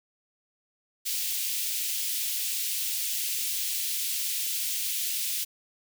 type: high-pass noise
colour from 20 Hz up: white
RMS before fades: -30 dBFS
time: 1.05-5.45 s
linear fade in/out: 20 ms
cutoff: 2500 Hz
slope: 24 dB/octave
effects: none